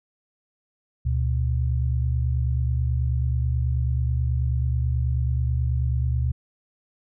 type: tone pair together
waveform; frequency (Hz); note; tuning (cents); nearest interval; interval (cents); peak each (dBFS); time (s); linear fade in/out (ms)
sine; 71.74 / 121; D2 / B2; -40 / -35; major sixth; 905; -22 / -24; 1.05-6.32; 10
effects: none